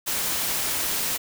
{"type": "noise", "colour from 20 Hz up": "white", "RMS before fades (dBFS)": -26, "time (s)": [0.06, 1.18], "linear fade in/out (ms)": 20, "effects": []}